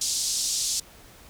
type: band-pass noise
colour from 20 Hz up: white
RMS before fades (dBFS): -27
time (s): 0.01-0.8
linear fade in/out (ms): 5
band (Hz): 4300 to 7900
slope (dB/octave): 24
effects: pink hiss -50 dBFS RMS until 1.29 s